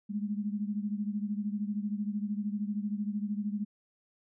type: beating tone pair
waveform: sine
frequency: 204.1 / 217.1 Hz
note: G#3 / A3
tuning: -30 / -23 cents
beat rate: 13 Hz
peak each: -32 / -36 dBFS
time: 0.09-3.65 s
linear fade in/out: 20 ms
effects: none